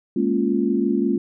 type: chord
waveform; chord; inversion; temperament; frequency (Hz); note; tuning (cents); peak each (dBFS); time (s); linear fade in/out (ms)
sine; Bb minor seventh; third; equal; 207.7 / 233.1 / 277.2 / 349.2; Ab3 / Bb3 / Db4 / F4; 0 / 0 / 0 / 0; -23; 0.16-1.18; 5
effects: none